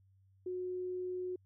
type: tone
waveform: sine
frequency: 364.8 Hz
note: F#4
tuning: 24 cents flat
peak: -36 dBFS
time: 0.46-1.36 s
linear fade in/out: 5 ms
effects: added 96 Hz sine -64 dBFS peak until 1.45 s